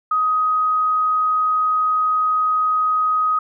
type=tone; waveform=sine; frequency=1256 Hz; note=D#6; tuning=16 cents sharp; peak=-15 dBFS; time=0.11-3.39 s; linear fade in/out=5 ms; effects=none